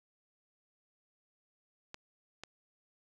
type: clicks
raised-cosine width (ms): 0.2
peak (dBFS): -26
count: 2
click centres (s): 1.944 / 2.436
effects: none